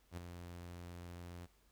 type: tone with ADSR envelope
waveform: sawtooth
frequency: 87.31 Hz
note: F2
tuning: in tune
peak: -37 dBFS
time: 0.11-1.47 s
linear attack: 63 ms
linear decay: 5 ms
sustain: -7 dB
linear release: 27 ms
effects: added 50 Hz sine -70 dBFS peak until 1.71 s + pink hiss -73 dBFS RMS until 1.71 s